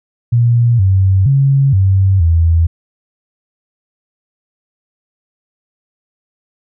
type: tone with pitch steps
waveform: sine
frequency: 118.7 / 95.5 / 137.4 / 96 / 82.9 Hz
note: A#2 / G2 / C#3 / G2 / E2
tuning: +32 / -45 / -15 / -36 / +10 cents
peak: -7 dBFS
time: 0.32-2.67 s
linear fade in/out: 10 ms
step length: 470 ms
effects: none